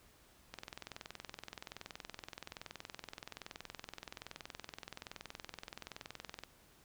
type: click train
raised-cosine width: 0.2 ms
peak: -27 dBFS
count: 126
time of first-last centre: 0.54-6.436 s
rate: 21.2 Hz
effects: pink hiss -65 dBFS RMS until 6.84 s